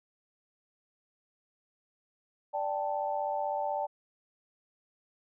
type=chord; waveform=sine; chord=D suspended fourth; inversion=none; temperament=equal; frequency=587.3 / 784 / 880 Hz; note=D5 / G5 / A5; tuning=0 / 0 / 0 cents; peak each=-34 dBFS; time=2.53-3.87 s; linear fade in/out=20 ms; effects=none